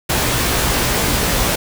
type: noise with comb filter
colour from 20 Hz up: pink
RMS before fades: -17 dBFS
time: 0.09-1.56 s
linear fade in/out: 10 ms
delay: 17 ms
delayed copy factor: +0.55
effects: none